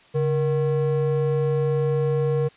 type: ring-modulated tone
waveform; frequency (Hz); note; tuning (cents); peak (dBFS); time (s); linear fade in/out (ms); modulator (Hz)
triangle; 305.9; D#4; -29; -14; 0.14-2.49; 20; 165
effects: white hiss -53 dBFS RMS until 2.56 s + resampled to 8000 Hz